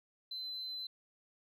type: tone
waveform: sine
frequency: 4052 Hz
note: B7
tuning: 44 cents sharp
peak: -38 dBFS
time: 0.31-0.87 s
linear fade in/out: 5 ms
effects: tanh soft clip ceiling -36 dBFS